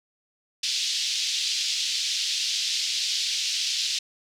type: band-pass noise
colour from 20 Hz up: white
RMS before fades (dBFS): -27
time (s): 0.63-3.99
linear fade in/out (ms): 5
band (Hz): 3000 to 5400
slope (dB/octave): 24
effects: none